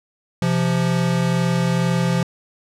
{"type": "tone pair together", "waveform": "square", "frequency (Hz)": [130.81, 172.95], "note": ["C3", "F3"], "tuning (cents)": [0, -17], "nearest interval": "perfect fourth", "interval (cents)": 483, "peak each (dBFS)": [-22, -19], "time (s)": [0.42, 2.23], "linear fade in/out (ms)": 2, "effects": ["low-pass 9000 Hz 12 dB/octave"]}